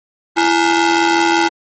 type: ring-modulated tone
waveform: sawtooth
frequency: 587.3 Hz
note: D5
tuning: in tune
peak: -4 dBFS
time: 0.36-1.49 s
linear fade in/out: 20 ms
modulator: 251 Hz
effects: low-pass 7000 Hz 12 dB/octave + MP3 32 kbps